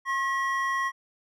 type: tone pair together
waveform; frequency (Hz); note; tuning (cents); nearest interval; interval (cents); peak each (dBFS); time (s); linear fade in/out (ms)
triangle; 1077 / 1917.3; C6 / A#6; +50 / +48; minor seventh; 998; -25 / -27; 0.05-0.92; 50
effects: none